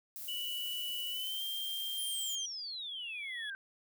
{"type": "noise", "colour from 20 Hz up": "violet", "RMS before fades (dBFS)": -44, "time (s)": [0.16, 2.35], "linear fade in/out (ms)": 0}
{"type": "tone with pitch glide", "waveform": "triangle", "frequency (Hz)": [2952, 3182], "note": ["F#7", "G7"], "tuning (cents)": [-5, 25], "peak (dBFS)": -35, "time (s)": [0.28, 2.46], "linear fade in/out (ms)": 5, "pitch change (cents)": 130, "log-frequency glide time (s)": [1.1, 1.43]}
{"type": "tone with exponential growth", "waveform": "triangle", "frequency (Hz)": 3375, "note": "G#7", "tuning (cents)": 27, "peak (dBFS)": -39, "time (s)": [1.93, 3.5], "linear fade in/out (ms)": 2, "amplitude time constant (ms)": 340}
{"type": "exponential sweep", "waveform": "sine", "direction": "down", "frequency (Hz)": [10548, 1534], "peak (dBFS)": -39, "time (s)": [1.98, 3.55], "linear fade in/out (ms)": 0}
{"effects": []}